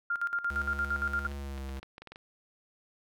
sine tone with tremolo, 1399 Hz, F6, 3 cents sharp, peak -27 dBFS, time 0.1-1.27 s, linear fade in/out 5 ms, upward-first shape square, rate 8.7 Hz, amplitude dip 75%
square tone with pitch glide, 70.4 to 67.3 Hz, C#2 to C2, +27 to +49 cents, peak -37 dBFS, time 0.5-1.8 s, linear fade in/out 10 ms, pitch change -78 cents, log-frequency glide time 1.35-1.64 s
clicks, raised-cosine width 0.3 ms, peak -30 dBFS, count 10, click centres 1.316 / 1.579 / 1.692 / 1.771 / 1.83 / 1.981 / 2.02 / 2.073 / 2.12 / 2.159 s
effects none

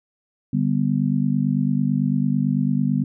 sine chord, G major, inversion second, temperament just, 147 / 196 / 245 Hz, D3 / G3 / B3, +2 / 0 / -14 cents, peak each -22 dBFS, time 0.53-3.04 s, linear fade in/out 5 ms, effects none

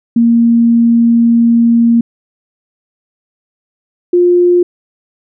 sine tone pair in turn, 233.1 / 353.5 Hz, A#3 / F4, 0 / +21 cents, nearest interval perfect fifth, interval 721 cents, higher second, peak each -5 dBFS, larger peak neither, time 0.16-2.01 / 4.13-4.63 s, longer first, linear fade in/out 5 ms, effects none

